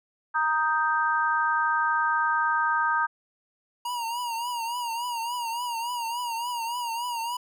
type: chord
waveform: sine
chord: Eb major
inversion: second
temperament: equal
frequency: 932.3 / 1244.5 / 1568 Hz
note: Bb5 / Eb6 / G6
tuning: 0 / 0 / 0 cents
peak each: -26 dBFS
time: 0.34-3.07 s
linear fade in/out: 20 ms
type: tone with vibrato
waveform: square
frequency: 946 Hz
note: A#5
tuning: 25 cents sharp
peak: -29 dBFS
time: 3.85-7.37 s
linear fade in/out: 5 ms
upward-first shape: triangle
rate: 3.5 Hz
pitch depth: 85 cents each way
effects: none